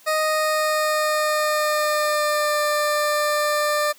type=tone with pitch glide; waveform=20% pulse; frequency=622.3 to 595.9 Hz; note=D#5 to D5; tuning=0 to +25 cents; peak=-14 dBFS; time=0.06-3.93 s; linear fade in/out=20 ms; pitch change=-75 cents; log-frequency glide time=0.2-2.62 s; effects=white hiss -51 dBFS RMS until 3.98 s + high-pass 200 Hz 12 dB/octave